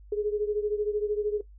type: beating tone pair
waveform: sine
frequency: 415.3 / 428.3 Hz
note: G#4 / A4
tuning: 0 / -47 cents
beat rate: 13 Hz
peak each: -27 / -30 dBFS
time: 0.12-1.41 s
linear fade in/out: 5 ms
effects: noise-tail reverb RT60 0.1 s tail -17 dB re dry + added 50 Hz sine -47 dBFS peak until 1.58 s